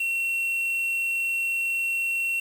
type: tone with quantisation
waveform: triangle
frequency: 2722 Hz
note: F7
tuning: 45 cents flat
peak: -22 dBFS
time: 0-2.4 s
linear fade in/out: 5 ms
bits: 7
effects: none